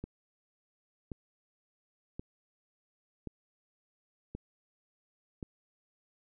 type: click train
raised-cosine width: 3 ms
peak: -26 dBFS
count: 6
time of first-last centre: 0.04-5.428 s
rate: 0.928 Hz
effects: none